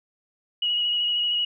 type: tone with vibrato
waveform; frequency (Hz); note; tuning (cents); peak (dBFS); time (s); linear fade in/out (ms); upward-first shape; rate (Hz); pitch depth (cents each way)
sine; 2904; F#7; -33; -21; 0.62-1.45; 5; square; 13; 15
effects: none